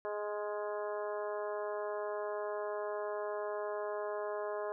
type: harmonic tone with a mistuned harmonic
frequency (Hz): 208.6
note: G#3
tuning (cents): +8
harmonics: 2 / 3 / 4 / 5 / 6 / 7 / 8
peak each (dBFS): -39 / -39 / -47 / -44 / -51 / -53 / -51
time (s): 0.05-4.72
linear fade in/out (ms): 0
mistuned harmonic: 7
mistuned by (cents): -36
effects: none